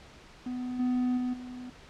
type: tone with level steps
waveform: triangle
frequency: 249.9 Hz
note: B3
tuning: 21 cents sharp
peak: -30 / -23 / -26 / -37 dBFS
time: 0.46-1.7 s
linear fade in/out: 5 ms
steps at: 0.79 / 1.17 / 1.33 s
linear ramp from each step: 10 ms
effects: pink hiss -52 dBFS RMS until 1.89 s + low-pass 5000 Hz 12 dB/octave